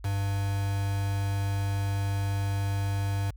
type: tone with quantisation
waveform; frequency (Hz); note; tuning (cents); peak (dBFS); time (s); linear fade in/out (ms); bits
triangle; 99.2; G2; +21; -24; 0.04-3.31; 10; 6
effects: added 50 Hz sine -43 dBFS peak until 3.36 s